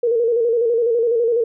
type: tone with vibrato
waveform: sine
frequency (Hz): 466.2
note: A#4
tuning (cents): 0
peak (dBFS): -14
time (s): 0.03-1.44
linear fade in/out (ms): 5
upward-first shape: square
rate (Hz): 12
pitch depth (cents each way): 54
effects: none